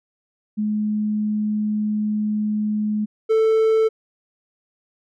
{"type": "tone pair in turn", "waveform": ["sine", "triangle"], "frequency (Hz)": [211.8, 442.2], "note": ["G#3", "A4"], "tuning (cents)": [34, 9], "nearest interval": "octave + minor second", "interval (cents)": 1275, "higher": "second", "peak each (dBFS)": [-19, -12], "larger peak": "second", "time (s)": [[0.57, 3.06], [3.29, 3.89]], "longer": "first", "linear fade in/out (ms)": 20, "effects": []}